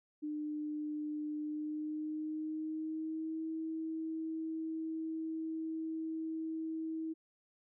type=tone with pitch glide; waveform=sine; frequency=301 to 320.7 Hz; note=D4 to E4; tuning=+43 to -48 cents; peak=-36 dBFS; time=0.22-7.14 s; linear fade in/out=20 ms; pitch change=+109 cents; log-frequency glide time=1.38-3.45 s; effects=none